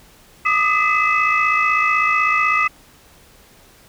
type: tone cluster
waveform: sine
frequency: 1202 / 1258 / 2024 / 2589 Hz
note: D6 / D#6 / B6 / E7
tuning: +40 / +19 / +42 / -32 cents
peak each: -19 dBFS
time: 0.45-2.68 s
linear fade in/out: 10 ms
effects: tanh soft clip ceiling -6 dBFS + pink hiss -49 dBFS RMS until 3.88 s